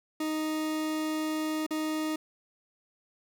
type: tone with dropouts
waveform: 40% pulse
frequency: 311.1 Hz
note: D#4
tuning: in tune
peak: -28 dBFS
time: 0.2-2.16 s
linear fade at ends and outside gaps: 5 ms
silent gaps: 1.665-1.707 s
effects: none